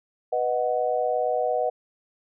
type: chord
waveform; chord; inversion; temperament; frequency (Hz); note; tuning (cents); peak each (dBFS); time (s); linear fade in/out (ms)
sine; B major; none; equal; 493.9 / 622.3 / 740; B4 / D#5 / F#5; 0 / 0 / 0; -26; 0.32-1.7; 10
effects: none